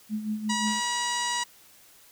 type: tone with tremolo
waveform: sine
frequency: 214.1 Hz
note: A3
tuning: 47 cents flat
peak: -25 dBFS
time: 0.09-0.81 s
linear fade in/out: 50 ms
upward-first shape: sine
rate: 5.6 Hz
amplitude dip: 65%
type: harmonic tone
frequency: 965 Hz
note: B5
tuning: 40 cents flat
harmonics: 1 / 2 / 3 / 4 / 5 / 6 / 7 / 8 / 9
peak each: -30 / -33 / -35 / -36 / -37 / -38 / -38 / -39 / -40 dBFS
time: 0.49-1.44 s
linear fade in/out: 10 ms
type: click train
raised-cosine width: 0.2 ms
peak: -30 dBFS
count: 177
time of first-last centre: 0.67-1.429 s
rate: 232 Hz
effects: white hiss -55 dBFS RMS until 2.11 s